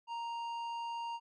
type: tone with tanh clipping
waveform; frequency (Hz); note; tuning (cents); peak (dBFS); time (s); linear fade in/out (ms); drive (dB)
triangle; 932.3; A#5; 0; -39; 0.07-1.2; 50; 14
effects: none